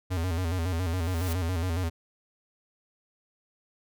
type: tone with vibrato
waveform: square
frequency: 87.31 Hz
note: F2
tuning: in tune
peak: -27 dBFS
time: 0.1-1.9 s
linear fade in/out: 20 ms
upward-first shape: square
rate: 7.2 Hz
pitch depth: 96 cents each way
type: noise with exponential growth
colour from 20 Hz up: white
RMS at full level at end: -37 dBFS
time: 0.77-1.33 s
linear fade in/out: 2 ms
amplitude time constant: 120 ms
effects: none